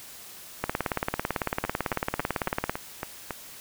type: two click trains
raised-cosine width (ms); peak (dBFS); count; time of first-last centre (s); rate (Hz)
0.5; -15 / -10; 7 / 38; 1.65-3.307 / 0.64-2.696; 3.62 / 18
effects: white hiss -45 dBFS RMS until 3.6 s